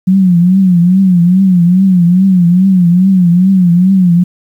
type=tone with vibrato; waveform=sine; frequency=182 Hz; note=F#3; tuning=28 cents flat; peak=-4 dBFS; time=0.07-4.24 s; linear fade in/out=10 ms; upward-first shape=triangle; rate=2.4 Hz; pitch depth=130 cents each way; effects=7-bit